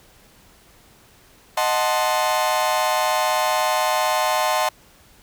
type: chord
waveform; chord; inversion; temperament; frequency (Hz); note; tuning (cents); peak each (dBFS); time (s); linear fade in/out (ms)
40% pulse; D# diminished seventh; none; equal; 622.3 / 740 / 880 / 1046.5; D#5 / F#5 / A5 / C6; 0 / 0 / 0 / 0; -23; 1.57-4.69; 5
effects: pink hiss -52 dBFS RMS until 5.22 s